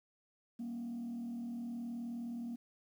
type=tone with frequency modulation; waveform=sine; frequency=236.3 Hz; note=A#3; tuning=24 cents sharp; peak=-37 dBFS; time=0.59-2.56 s; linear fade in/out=10 ms; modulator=39.3 Hz; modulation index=0.4; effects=tanh soft clip ceiling -37 dBFS + 11-bit